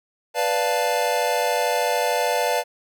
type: chord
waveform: square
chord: B half-diminished seventh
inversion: none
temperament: equal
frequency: 493.9 / 587.3 / 698.5 / 880 Hz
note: B4 / D5 / F5 / A5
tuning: 0 / 0 / 0 / 0 cents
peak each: -26 dBFS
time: 0.34-2.64 s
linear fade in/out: 50 ms
effects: none